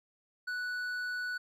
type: tone with hard clipping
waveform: sine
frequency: 1480 Hz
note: F#6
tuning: in tune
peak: -35 dBFS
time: 0.47-1.38 s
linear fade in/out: 10 ms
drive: 6 dB
effects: none